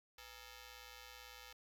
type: ring-modulated tone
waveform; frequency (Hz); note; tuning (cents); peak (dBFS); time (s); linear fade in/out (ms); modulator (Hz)
5% pulse; 440; A4; 0; -39; 0.18-1.53; 5; 381
effects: none